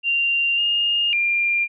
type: tone with pitch steps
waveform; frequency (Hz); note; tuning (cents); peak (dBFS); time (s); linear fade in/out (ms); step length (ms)
sine; 2776 / 2833 / 2393; F7 / F7 / D7; -11 / +24 / +32; -17; 0.03-1.68; 50; 550
effects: none